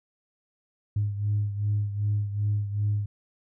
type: beating tone pair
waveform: sine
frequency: 103 / 105.6 Hz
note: G#2 / G#2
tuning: -14 / +29 cents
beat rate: 2.6 Hz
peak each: -24 / -30 dBFS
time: 0.96-3.06 s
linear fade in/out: 5 ms
effects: tanh soft clip ceiling -18 dBFS